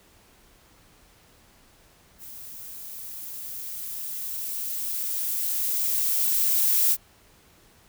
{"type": "noise with level ramp", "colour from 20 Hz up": "violet", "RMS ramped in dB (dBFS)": [-42, -20], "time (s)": [2.18, 6.97], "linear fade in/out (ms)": 50, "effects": ["pink hiss -57 dBFS RMS until 7.88 s"]}